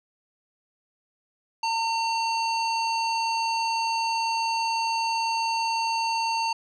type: tone with low-pass filter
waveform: square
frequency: 909 Hz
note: A#5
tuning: 44 cents flat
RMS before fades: -26 dBFS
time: 1.63-6.53 s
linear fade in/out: 5 ms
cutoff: 5000 Hz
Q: 2.2
effects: none